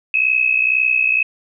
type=tone pair together; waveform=sine; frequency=2538 / 2600 Hz; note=D#7 / E7; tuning=+34 / -24 cents; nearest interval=unison; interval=42 cents; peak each=-16 dBFS; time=0.14-1.23 s; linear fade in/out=2 ms; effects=none